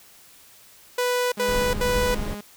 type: tone bursts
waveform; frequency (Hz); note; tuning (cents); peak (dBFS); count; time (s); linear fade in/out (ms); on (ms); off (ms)
sawtooth; 493.9; B4; 0; -17; 3; 0.98-2.148; 5; 340; 74
type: tone with tremolo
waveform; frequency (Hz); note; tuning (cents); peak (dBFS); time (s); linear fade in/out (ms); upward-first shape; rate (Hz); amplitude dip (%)
sawtooth; 206.2; G#3; -12; -27; 1.37-2.41; 5; triangle; 1.6; 30
type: noise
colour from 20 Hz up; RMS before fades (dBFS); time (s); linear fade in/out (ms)
brown; -28; 1.48-2.35; 10
effects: white hiss -51 dBFS RMS until 2.56 s